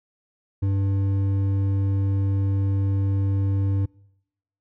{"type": "tone with hard clipping", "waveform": "sine", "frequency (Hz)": 98, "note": "G2", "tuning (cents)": 0, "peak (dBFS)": -21, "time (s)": [0.62, 3.86], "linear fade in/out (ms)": 10, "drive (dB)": 7, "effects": ["noise-tail reverb RT60 0.8 s tail -25 dB re dry"]}